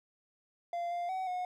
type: tone with pitch steps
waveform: triangle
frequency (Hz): 691 / 698 / 753 / 726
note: F5 / F5 / F#5 / F#5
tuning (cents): -19 / -1 / +30 / -33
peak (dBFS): -31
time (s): 0.73-1.45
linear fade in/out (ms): 2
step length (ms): 180
effects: none